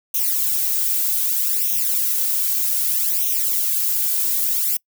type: noise with flanger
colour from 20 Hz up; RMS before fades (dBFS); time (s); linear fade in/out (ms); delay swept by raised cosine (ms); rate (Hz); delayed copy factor
violet; -20; 0.14-4.77; 5; 0.32 to 2.62; 0.64; +0.85
effects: noise-tail reverb RT60 0.1 s tail -26 dB re dry